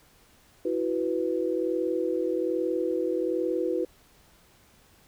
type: chord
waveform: sine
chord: E suspended second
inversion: none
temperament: just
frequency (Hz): 329.6 / 370.8 / 494.4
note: E4 / F#4 / B4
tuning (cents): 0 / +4 / +2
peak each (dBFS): -29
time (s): 0.65-3.85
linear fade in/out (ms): 5
effects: pink hiss -59 dBFS RMS until 5.07 s